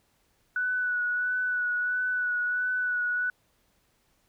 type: tone with vibrato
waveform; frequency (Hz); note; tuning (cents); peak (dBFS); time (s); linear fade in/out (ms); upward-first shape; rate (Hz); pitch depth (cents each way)
sine; 1480; F#6; 0; -25; 0.56-3.3; 2; sine; 1.5; 22
effects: pink hiss -69 dBFS RMS until 4.28 s